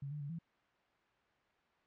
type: tone with pitch steps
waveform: sine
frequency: 139.4 / 148.7 / 142.8 / 166.4 Hz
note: C#3 / D3 / D3 / E3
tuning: +10 / +22 / -48 / +17 cents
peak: -40 dBFS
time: 0.02-0.388 s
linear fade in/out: 5 ms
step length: 92 ms
effects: white hiss -72 dBFS RMS until 1.86 s + low-pass 2000 Hz 12 dB/octave